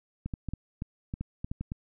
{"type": "clicks", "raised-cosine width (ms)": 5, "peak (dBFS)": -21, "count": 11, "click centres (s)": [0.26, 0.338, 0.487, 0.536, 0.821, 1.139, 1.21, 1.445, 1.515, 1.61, 1.719], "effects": []}